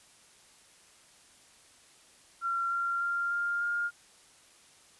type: tone with pitch steps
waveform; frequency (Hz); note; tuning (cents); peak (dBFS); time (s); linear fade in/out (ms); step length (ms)
sine; 1370 / 1380.3 / 1390.7 / 1401.2 / 1411.8; F6 / F6 / F6 / F6 / F6; -34 / -21 / -8 / +5 / +18; -28; 2.41-3.91; 50; 300
effects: white hiss -59 dBFS RMS until 4.99 s + resampled to 24000 Hz